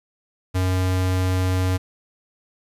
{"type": "tone", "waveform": "square", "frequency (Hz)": 92.5, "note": "F#2", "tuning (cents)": 0, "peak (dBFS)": -19, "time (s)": [0.54, 1.78], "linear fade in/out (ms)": 20, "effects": ["resampled to 32000 Hz", "9-bit"]}